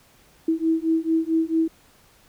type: beating tone pair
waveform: sine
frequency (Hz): 322.1 / 326.6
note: E4 / E4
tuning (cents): -40 / -16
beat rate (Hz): 4.5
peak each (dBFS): -22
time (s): 0.48-1.68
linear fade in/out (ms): 5
effects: pink hiss -56 dBFS RMS until 2.28 s